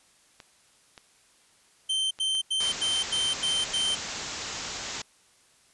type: clicks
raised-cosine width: 0.2 ms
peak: -27 dBFS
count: 5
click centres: 0.402 / 0.978 / 2.189 / 2.351 / 2.691 s
type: tone bursts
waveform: 45% pulse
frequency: 3113 Hz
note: G7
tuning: 13 cents flat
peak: -24 dBFS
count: 7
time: 1.89-3.952 s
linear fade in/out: 10 ms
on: 220 ms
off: 87 ms
type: low-pass noise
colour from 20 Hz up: white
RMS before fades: -36 dBFS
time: 2.6-5.02 s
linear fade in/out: 5 ms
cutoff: 7500 Hz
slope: 96 dB/octave
effects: white hiss -61 dBFS RMS until 5.73 s + resampled to 24000 Hz